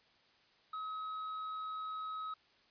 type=tone with tanh clipping; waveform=triangle; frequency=1276 Hz; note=D#6; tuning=43 cents sharp; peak=-40 dBFS; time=0.73-2.34 s; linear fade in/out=5 ms; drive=9 dB; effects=white hiss -68 dBFS RMS until 2.7 s + resampled to 11025 Hz